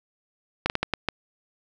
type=slowing click train; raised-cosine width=0.3 ms; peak=-7 dBFS; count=6; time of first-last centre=0.66-1.087 s; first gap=39 ms; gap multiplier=1.4; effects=none